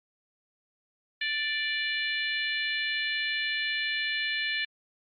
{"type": "harmonic tone", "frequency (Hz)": 587.3, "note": "D5", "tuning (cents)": 0, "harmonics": [3, 4, 5, 6, 7], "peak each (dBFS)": [-31, -33, -35, -37, -38], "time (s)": [1.21, 4.65], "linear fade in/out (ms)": 5, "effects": ["Opus 32 kbps"]}